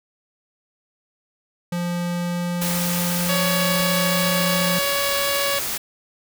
square tone with pitch glide, 174.61 to 175.93 Hz, F3 to F3, 0 to +13 cents, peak -23 dBFS, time 1.72-4.79 s, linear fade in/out 5 ms, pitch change +13 cents, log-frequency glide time 2.11-3.43 s
white noise, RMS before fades -26 dBFS, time 2.61-5.78 s, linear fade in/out 10 ms
harmonic tone, 562 Hz, C#5, 24 cents sharp, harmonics 1 / 2 / 3 / 4 / 5 / 6 / 7 / 8 / 9, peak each -25 / -28 / -30 / -31 / -32 / -33 / -33 / -34 / -35 dBFS, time 3.29-5.59 s, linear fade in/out 2 ms
effects none

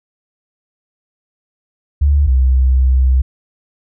sine tone pair in turn, 71.8 / 64.64 Hz, D2 / C2, -39 / -20 cents, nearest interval major second, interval 181 cents, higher first, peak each -8 dBFS, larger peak neither, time 2.01-2.27 / 2.27-3.22 s, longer second, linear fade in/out 10 ms, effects none

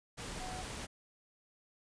sine tone in noise, 740 Hz, F#5, in tune, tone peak -44 dBFS, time 0.39-0.63 s, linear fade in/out 20 ms, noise pink, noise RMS -43 dBFS, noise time 0.17-0.87 s, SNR -4 dB, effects resampled to 22050 Hz

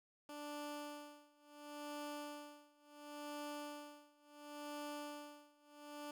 15% pulse tone with tremolo, 293.7 Hz, D4, in tune, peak -38 dBFS, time 0.29-6.11 s, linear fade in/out 2 ms, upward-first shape sine, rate 0.71 Hz, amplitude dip 95%, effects none

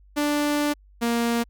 sawtooth tone pair in turn, 293.7 / 234.5 Hz, D4 / A#3, 0 / +11 cents, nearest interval major third, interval 389 cents, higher first, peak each -17 / -17 dBFS, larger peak neither, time 0.16-0.74 / 1.01-1.44 s, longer first, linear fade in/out 20 ms, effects added 49 Hz sine -50 dBFS peak until 1.49 s

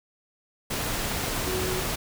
sine tone in noise, 370 Hz, F#4, in tune, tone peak -29 dBFS, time 1.47-1.81 s, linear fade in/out 10 ms, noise pink, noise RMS -29 dBFS, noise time 0.7-1.96 s, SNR -3 dB, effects none

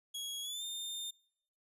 sawtooth tone with pitch glide, 3322 to 3623 Hz, G#7 to A7, 0 to +50 cents, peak -36 dBFS, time 0.14-1.11 s, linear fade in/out 10 ms, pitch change +150 cents, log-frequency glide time 0.42-0.64 s, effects noise-tail reverb RT60 0.7 s tail -25 dB re dry + resampled to 32000 Hz

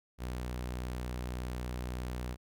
sawtooth tone, 61.74 Hz, B1, in tune, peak -32 dBFS, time 0.18-2.37 s, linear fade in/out 50 ms, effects none

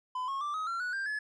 triangle tone with pitch steps, 1011 / 1089.8 / 1174.8 / 1266.4 / 1365.2 / 1471.7 / 1586.4 / 1710.1 Hz, B5 / C#6 / D6 / D#6 / F6 / F#6 / G6 / A6, +40 / -30 / 0 / +30 / -40 / -10 / +20 / -50 cents, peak -30 dBFS, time 0.15-1.19 s, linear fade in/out 5 ms, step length 130 ms, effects resampled to 22050 Hz

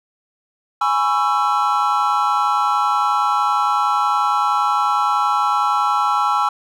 triangle chord, C# minor seventh, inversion second, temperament just, 831.5 / 997.9 / 1108.7 / 1330.5 Hz, G#5 / B5 / C#6 / E6, +2 / +18 / 0 / +16 cents, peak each -18 / -21 / -20 / -17 dBFS, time 0.81-6.49 s, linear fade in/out 5 ms, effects none

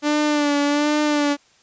sawtooth tone with vibrato, 293.7 Hz, D4, in tune, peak -13 dBFS, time 0.02-1.37 s, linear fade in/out 50 ms, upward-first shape sine, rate 1.3 Hz, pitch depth 40 cents each way, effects white hiss -56 dBFS RMS until 1.62 s + resampled to 16000 Hz

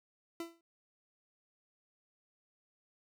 40% pulse tone with exponential decay, 335.2 Hz, E4, 29 cents sharp, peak -35 dBFS, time 0.4-0.61 s, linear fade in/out 2 ms, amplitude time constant 45 ms, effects none

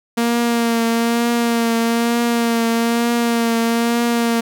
sawtooth tone with vibrato, 233.1 Hz, A#3, in tune, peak -11 dBFS, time 0.17-4.41 s, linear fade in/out 10 ms, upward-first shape triangle, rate 1.1 Hz, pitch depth 30 cents each way, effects none

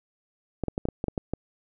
clicks, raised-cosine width 2 ms, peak -14 dBFS, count 9, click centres 0.637 / 0.683 / 0.779 / 0.854 / 0.887 / 1.041 / 1.083 / 1.178 / 1.336 s, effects none

